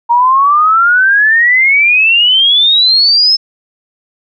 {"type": "exponential sweep", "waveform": "sine", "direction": "up", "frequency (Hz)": [932.3, 5274], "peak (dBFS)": -5, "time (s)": [0.09, 3.37], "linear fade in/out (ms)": 20, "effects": []}